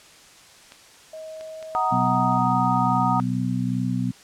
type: clicks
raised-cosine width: 0.2 ms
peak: -25 dBFS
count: 3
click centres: 0.721 / 1.41 / 1.627 s
type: tone with pitch glide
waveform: sine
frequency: 633 to 638.9 Hz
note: D#5 to D#5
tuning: +30 to +46 cents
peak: -34 dBFS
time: 1.13-2.38 s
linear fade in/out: 5 ms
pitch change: +16 cents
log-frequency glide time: 1.35-1.97 s
type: chord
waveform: sine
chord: D# minor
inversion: first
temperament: just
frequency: 746.7 / 933.4 / 1244.5 Hz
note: F#5 / A#5 / D#6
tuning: +16 / +2 / 0 cents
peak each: -24 dBFS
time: 1.75-3.2 s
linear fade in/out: 0 ms
type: harmonic tone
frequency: 62.4 Hz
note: B1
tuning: 19 cents sharp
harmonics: 2 / 3 / 4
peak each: -26 / -26 / -26 dBFS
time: 1.91-4.12 s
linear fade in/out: 20 ms
effects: white hiss -49 dBFS RMS until 4.23 s + low-pass 8000 Hz 12 dB/octave